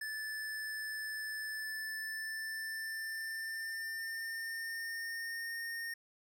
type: tone with pitch glide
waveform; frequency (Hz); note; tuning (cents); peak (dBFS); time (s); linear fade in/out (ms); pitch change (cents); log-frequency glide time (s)
square; 1746 to 1838.1; A6 to A#6; -14 to -25; -39; 0.01-5.94; 5; +89; 1.51-5.55
effects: none